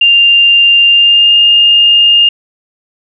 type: tone with pitch glide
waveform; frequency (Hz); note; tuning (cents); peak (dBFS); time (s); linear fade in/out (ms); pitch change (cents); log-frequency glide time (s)
sine; 2794 to 2823; F7 to F7; 0 to +18; -3; 0.01-2.29; 5; +18; 0.88-1.36
effects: none